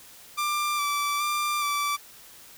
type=tone with vibrato; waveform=sawtooth; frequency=1174.7 Hz; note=D6; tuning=in tune; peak=-21 dBFS; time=0.37-1.97 s; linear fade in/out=20 ms; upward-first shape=square; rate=1.2 Hz; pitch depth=19 cents each way; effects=white hiss -49 dBFS RMS until 2.57 s